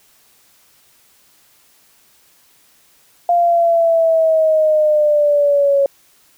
sine linear sweep, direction down, 698.5 to 553 Hz, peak -10 dBFS, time 3.29-5.86 s, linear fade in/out 2 ms, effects white hiss -53 dBFS RMS until 6.37 s

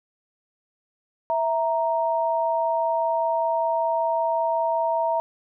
sine tone pair together, 657.5 / 932.3 Hz, E5 / A#5, -5 / 0 cents, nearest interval tritone, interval 605 cents, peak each -23 dBFS, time 1.3-5.2 s, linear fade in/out 0 ms, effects none

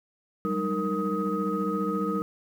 sine tone cluster, 188.2 / 202.8 / 309 / 465 / 1258 Hz, F#3 / G#3 / D#4 / A#4 / D#6, +30 / -41 / -12 / -4 / +19 cents, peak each -31 dBFS, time 0.45-2.22 s, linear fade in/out 0 ms, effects tanh soft clip ceiling -16 dBFS + 9-bit

